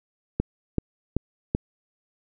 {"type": "click train", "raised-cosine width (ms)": 3, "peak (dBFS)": -9, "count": 4, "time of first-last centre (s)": [0.4, 1.549], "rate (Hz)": 2.61, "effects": []}